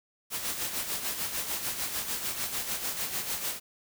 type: noise with tremolo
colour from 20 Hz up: white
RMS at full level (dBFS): -31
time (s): 0.3-3.6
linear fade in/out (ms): 50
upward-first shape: sine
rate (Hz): 6.7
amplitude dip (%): 55
effects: none